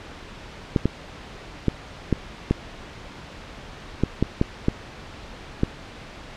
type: clicks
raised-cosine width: 3 ms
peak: -5 dBFS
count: 10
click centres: 0.762 / 0.856 / 1.683 / 2.127 / 2.51 / 4.036 / 4.226 / 4.414 / 4.684 / 5.634 s
effects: pink hiss -40 dBFS RMS until 6.36 s + low-pass 4000 Hz 12 dB/octave